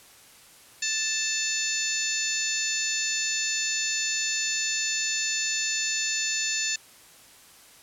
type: harmonic tone with a mistuned harmonic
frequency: 880 Hz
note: A5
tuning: in tune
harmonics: 2 / 3 / 4 / 5 / 6 / 7 / 8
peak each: -34 / -32 / -35 / -33 / -35 / -34 / -30 dBFS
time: 0.82-6.76 s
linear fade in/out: 5 ms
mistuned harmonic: 4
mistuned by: +40 cents
effects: white hiss -52 dBFS RMS until 7.82 s + low-pass 12000 Hz 12 dB/octave